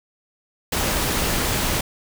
pink noise, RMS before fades -22 dBFS, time 0.72-1.81 s, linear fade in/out 5 ms, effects none

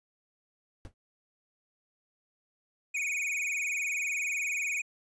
brown noise with exponential decay, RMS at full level -39 dBFS, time 0.85-0.94 s, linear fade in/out 0 ms, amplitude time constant 18 ms
square tone with vibrato, 2349 Hz, D7, in tune, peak -30 dBFS, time 2.94-4.82 s, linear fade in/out 10 ms, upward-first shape sine, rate 20 Hz, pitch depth 120 cents each way
effects resampled to 24000 Hz

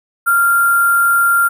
sine tone with sample-and-hold, 1388 Hz, F6, 11 cents flat, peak -9 dBFS, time 0.26-1.49 s, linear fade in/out 20 ms, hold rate 11025 Hz, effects none

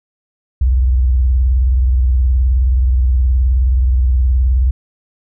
sine tone with vibrato, 63.2 Hz, B1, 41 cents sharp, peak -9 dBFS, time 0.61-4.71 s, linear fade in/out 5 ms, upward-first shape sine, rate 19 Hz, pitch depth 180 cents each way, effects none

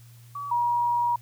sine tone pair in turn, 1141 / 955.5 Hz, C#6 / A#5, +50 / +43 cents, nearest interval minor third, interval 307 cents, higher first, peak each -31 / -21 dBFS, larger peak second, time 0.35-0.51 / 0.51-1.16 s, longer second, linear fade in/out 5 ms, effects added 118 Hz sine -47 dBFS peak until 1.21 s + white hiss -58 dBFS RMS until 1.21 s

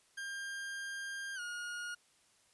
40% pulse tone with pitch glide, 1600 to 1433.7 Hz, G6 to F6, +35 to +45 cents, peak -39 dBFS, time 0.17-1.95 s, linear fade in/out 10 ms, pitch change -190 cents, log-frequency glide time 1.35-1.4 s, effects white hiss -69 dBFS RMS until 2.53 s + resampled to 24000 Hz

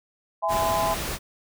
sine chord, E augmented, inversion none, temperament equal with one note detuned, 659.3 / 830.6 / 1023.2 Hz, E5 / G#5 / B#5, 0 / 0 / -39 cents, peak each -26 dBFS, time 0.42-0.95 s, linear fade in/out 20 ms
pink noise, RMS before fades -30 dBFS, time 0.48-1.19 s, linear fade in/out 50 ms
effects none

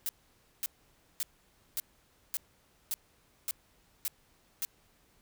blue noise bursts, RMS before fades -33 dBFS, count 9, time 0.06-4.65 s, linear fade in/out 0 ms, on 30 ms, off 540 ms, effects pink hiss -67 dBFS RMS until 5.21 s

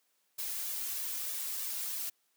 blue noise with flanger, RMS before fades -37 dBFS, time 0.38-2.1 s, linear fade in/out 10 ms, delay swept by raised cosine 1.7 to 2.9 ms, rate 3.2 Hz, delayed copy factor +0.6, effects white hiss -75 dBFS RMS until 2.36 s + high-pass 200 Hz 12 dB/octave

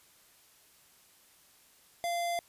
square tone, 690 Hz, F5, 21 cents flat, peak -31 dBFS, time 2.04-2.39 s, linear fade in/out 0 ms, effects white hiss -62 dBFS RMS until 2.48 s + resampled to 32000 Hz

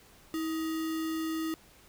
sine tone with sample-and-hold, 321.2 Hz, E4, 45 cents flat, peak -30 dBFS, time 0.34-1.54 s, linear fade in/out 0 ms, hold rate 1575 Hz, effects pink hiss -58 dBFS RMS until 1.88 s

